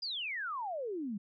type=exponential sweep; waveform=sine; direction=down; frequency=5020 to 190.9 Hz; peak=-35 dBFS; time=0.02-1.18 s; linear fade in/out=10 ms; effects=none